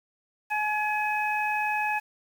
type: harmonic tone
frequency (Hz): 846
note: G#5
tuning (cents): +32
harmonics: 1 / 2 / 3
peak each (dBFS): -27 / -31 / -30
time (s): 0.5-2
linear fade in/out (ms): 20
effects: 8-bit